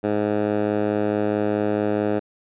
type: tone with band-pass filter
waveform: 10% pulse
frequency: 104.6 Hz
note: G#2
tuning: 13 cents sharp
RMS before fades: -22 dBFS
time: 0.03-2.2 s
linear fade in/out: 20 ms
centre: 430 Hz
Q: 0.76
effects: resampled to 8000 Hz